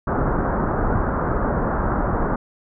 pink low-pass noise, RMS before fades -21 dBFS, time 0.07-2.36 s, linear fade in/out 5 ms, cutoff 1500 Hz, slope 48 dB/octave, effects none

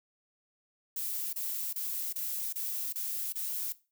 violet noise bursts, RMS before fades -35 dBFS, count 7, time 0.96-3.724 s, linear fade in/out 5 ms, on 370 ms, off 29 ms, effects noise-tail reverb RT60 0.3 s tail -18 dB re dry

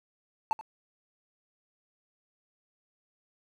triangle tone with echo, 880 Hz, A5, in tune, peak -22 dBFS, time 0.51-0.53 s, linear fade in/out 0 ms, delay 81 ms, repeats 1, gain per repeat -15 dB, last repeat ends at 0.611 s, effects none

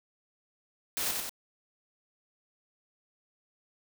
white noise with echo, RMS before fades -32 dBFS, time 0.97-1.11 s, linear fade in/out 0 ms, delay 92 ms, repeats 2, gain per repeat -3 dB, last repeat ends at 1.294 s, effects none

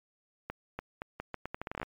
accelerating click train, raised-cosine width 0.5 ms, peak -21 dBFS, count 15, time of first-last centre 0.5-1.83 s, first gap 290 ms, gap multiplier 0.79, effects MP3 96 kbps

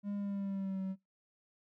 triangle tone with pitch glide, 202.9 to 190.41 Hz, G#3 to F#3, -40 to +50 cents, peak -33 dBFS, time 0.03-0.96 s, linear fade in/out 50 ms, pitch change -110 cents, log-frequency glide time 0.15-0.81 s, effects noise-tail reverb RT60 0.2 s tail -23 dB re dry

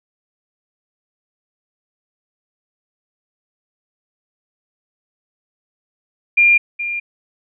sine tone with echo, 2400 Hz, D7, 37 cents sharp, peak -8 dBFS, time 6.37-6.58 s, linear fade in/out 10 ms, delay 420 ms, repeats 1, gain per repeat -12 dB, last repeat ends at 7 s, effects none

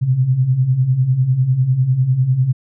sine beating tone pair, 122.4 / 132.4 Hz, B2 / C3, -15 / +21 cents, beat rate 10 Hz, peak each -19 / -13 dBFS, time 0.01-2.53 s, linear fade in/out 20 ms, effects none

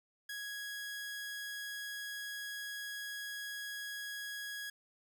sawtooth tone, 1661.2 Hz, G#6, in tune, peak -37 dBFS, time 0.29-4.7 s, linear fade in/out 5 ms, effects none

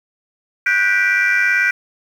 sine chord, G major seventh, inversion third, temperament just, 1470 / 1568 / 1960 / 2352 Hz, F#6 / G6 / B6 / D7, -12 / 0 / -14 / +2 cents, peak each -17 dBFS, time 0.66-1.71 s, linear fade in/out 5 ms, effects tanh soft clip ceiling -7 dBFS + 7-bit

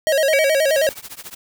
square tone with vibrato, 587.3 Hz, D5, in tune, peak -15 dBFS, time 0.07-0.89 s, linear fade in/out 0 ms, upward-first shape square, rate 9.4 Hz, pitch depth 120 cents each way
sine tone with exponential decay, 2281 Hz, C#7, 49 cents sharp, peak -16 dBFS, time 0.33-1.02 s, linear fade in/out 0 ms, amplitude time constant 150 ms
white noise with tremolo, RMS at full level -32 dBFS, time 0.68-1.35 s, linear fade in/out 10 ms, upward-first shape triangle, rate 14 Hz, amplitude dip 100%
effects none

